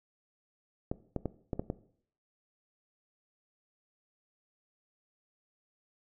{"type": "clicks", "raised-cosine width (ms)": 2, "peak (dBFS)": -19, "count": 6, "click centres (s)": [0.915, 1.163, 1.257, 1.532, 1.595, 1.701], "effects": ["noise-tail reverb RT60 0.6 s tail -17 dB re dry"]}